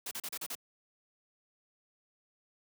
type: noise bursts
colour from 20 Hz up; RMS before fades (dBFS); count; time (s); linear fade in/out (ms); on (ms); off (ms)
white; -39; 6; 0.06-0.552; 5; 52; 36
effects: high-pass 150 Hz 12 dB/octave